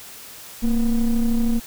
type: ring-modulated tone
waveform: triangle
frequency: 123.47 Hz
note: B2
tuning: in tune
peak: -11 dBFS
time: 0.62-1.6 s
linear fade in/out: 20 ms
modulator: 107 Hz
effects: white hiss -40 dBFS RMS until 1.66 s